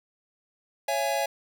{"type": "chord", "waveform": "square", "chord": "C# minor", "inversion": "none", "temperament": "equal with one note detuned", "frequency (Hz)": [554.4, 671.6, 830.6], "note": ["C#5", "E5", "G#5"], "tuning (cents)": [0, 32, 0], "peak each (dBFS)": -30, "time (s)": [0.88, 1.26], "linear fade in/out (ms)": 5, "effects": []}